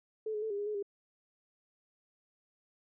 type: tone with pitch steps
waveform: sine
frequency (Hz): 435.7 / 422 / 440.1 / 403.7 / 410.8 / 423.6 / 402.3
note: A4 / G#4 / A4 / G#4 / G#4 / G#4 / G4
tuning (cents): -17 / +28 / 0 / -49 / -19 / +34 / +45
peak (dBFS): -33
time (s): 0.26-0.827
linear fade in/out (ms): 5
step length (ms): 81
effects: none